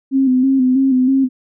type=tone with vibrato; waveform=sine; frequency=261.6 Hz; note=C4; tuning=in tune; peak=-10 dBFS; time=0.11-1.29 s; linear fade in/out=50 ms; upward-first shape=square; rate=3.1 Hz; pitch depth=45 cents each way; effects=none

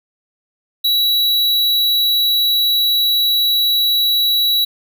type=tone; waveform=square; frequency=3912 Hz; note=B7; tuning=17 cents flat; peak=-13 dBFS; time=0.84-4.65 s; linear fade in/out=10 ms; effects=none

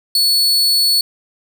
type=tone; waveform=40% pulse; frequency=4420 Hz; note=C#8; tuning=6 cents flat; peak=-10 dBFS; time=0.15-1.01 s; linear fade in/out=2 ms; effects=none

